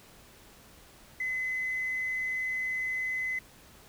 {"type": "tone", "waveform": "triangle", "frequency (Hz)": 2030, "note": "B6", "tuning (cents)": 47, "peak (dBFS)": -26, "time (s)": [1.2, 3.39], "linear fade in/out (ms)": 5, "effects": ["tanh soft clip ceiling -27 dBFS", "pink hiss -55 dBFS RMS until 3.88 s"]}